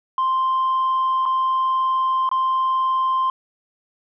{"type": "tone with dropouts", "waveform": "sine", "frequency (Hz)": 1046.5, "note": "C6", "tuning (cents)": 0, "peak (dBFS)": -15, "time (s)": [0.18, 3.3], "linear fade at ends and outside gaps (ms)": 2, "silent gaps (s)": [[1.255, 1.26], [2.291, 2.314]], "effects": ["tanh soft clip ceiling -15 dBFS"]}